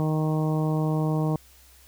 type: harmonic tone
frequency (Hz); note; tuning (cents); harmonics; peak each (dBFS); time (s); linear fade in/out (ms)
155.56; D#3; 0; 1 / 2 / 3 / 4 / 5 / 6 / 7; -23 / -29 / -33 / -35 / -37 / -39 / -40; 0-1.36; 0
effects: added 64 Hz sine -55 dBFS peak until 1.87 s + white hiss -55 dBFS RMS until 1.87 s